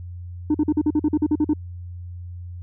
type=tone bursts; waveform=sine; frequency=302.4 Hz; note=D#4; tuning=49 cents flat; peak=-13 dBFS; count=12; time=0.5-1.535 s; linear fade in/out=5 ms; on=45 ms; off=45 ms; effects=tanh soft clip ceiling -14 dBFS + added 88 Hz sine -32 dBFS peak until 2.62 s